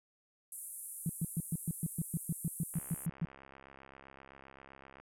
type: band-pass noise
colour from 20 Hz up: pink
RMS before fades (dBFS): -46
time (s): 0.52-3.06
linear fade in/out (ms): 2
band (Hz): 9100 to 12000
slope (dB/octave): 48
type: tone bursts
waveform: sine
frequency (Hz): 164.6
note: E3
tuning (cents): -2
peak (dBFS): -30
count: 15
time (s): 1.06-3.25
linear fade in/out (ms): 2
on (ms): 34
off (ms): 120
type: click train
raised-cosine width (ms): 0.5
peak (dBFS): -38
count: 154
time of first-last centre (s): 2.74-5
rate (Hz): 67.7
effects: none